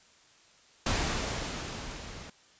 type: noise with level ramp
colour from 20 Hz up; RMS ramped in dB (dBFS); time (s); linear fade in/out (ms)
pink; -28 to -45; 0.86-2.3; 5
effects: white hiss -60 dBFS RMS until 2.59 s + resampled to 16000 Hz